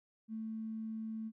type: tone with tanh clipping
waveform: triangle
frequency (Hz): 221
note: A3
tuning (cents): +8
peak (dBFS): -38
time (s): 0.28-1.32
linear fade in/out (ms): 50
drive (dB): 3
effects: none